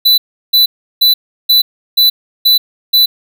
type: tone bursts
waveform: square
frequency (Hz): 3985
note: B7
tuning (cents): +15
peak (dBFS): -6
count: 7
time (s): 0.05-3.06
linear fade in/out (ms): 10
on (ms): 130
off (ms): 350
effects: none